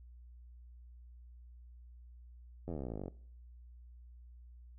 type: slowing click train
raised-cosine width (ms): 2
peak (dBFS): -28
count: 26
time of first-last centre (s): 2.68-3.081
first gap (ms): 11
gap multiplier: 1.03
effects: noise-tail reverb RT60 0.6 s tail -22 dB re dry + added 60 Hz sine -52 dBFS peak until 4.78 s